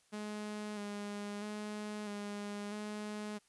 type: tone with vibrato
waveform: sawtooth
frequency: 207.7 Hz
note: G#3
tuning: in tune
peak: -36 dBFS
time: 0.12-3.39 s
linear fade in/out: 20 ms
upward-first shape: square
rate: 0.77 Hz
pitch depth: 23 cents each way
effects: white hiss -71 dBFS RMS until 3.48 s + resampled to 24000 Hz